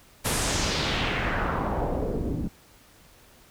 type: noise with low-pass filter sweep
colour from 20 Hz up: pink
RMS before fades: -27 dBFS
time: 0.24-2.49 s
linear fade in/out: 20 ms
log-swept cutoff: 12000 to 230 Hz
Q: 1.9
effects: pink hiss -55 dBFS RMS until 3.5 s